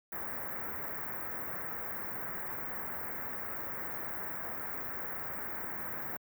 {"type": "band-stop noise", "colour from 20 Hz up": "white", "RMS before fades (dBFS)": -39, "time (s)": [0.12, 6.17], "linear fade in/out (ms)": 5, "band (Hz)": [2000, 16000], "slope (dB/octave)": 48, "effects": ["high-pass 60 Hz 12 dB/octave"]}